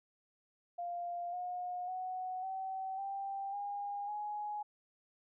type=tone with pitch steps; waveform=sine; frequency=698 / 719.3 / 741.2 / 763.8 / 787.1 / 811.1 / 835.8 Hz; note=F5 / F#5 / F#5 / G5 / G5 / G#5 / G#5; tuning=-1 / -49 / +3 / -45 / +7 / -41 / +11 cents; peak=-37 dBFS; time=0.78-4.63 s; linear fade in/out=10 ms; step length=550 ms; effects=none